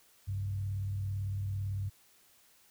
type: tone with frequency modulation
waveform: sine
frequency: 98 Hz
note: G2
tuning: in tune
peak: -32 dBFS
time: 0.27-1.9 s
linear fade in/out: 20 ms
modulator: 37.9 Hz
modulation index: 0.39
effects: white hiss -64 dBFS RMS until 2.7 s